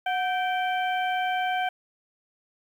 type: harmonic tone with a mistuned harmonic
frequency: 778 Hz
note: G5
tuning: 13 cents flat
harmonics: 1 / 2 / 3 / 4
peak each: -25 / -31 / -35 / -37 dBFS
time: 0.06-1.69 s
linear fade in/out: 5 ms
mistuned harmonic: 1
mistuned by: -97 cents
effects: 9-bit